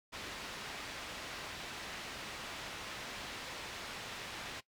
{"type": "low-pass noise", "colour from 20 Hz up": "white", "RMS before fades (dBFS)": -45, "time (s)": [0.12, 4.61], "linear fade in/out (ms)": 20, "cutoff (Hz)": 3500, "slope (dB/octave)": 12, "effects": ["noise-tail reverb RT60 0.1 s tail -19 dB re dry"]}